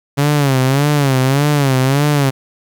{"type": "tone with vibrato", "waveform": "sawtooth", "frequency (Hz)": 138.59, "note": "C#3", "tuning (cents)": 0, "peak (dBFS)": -7, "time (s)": [0.17, 2.31], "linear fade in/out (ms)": 20, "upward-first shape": "sine", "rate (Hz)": 1.7, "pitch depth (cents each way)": 120, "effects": ["8-bit"]}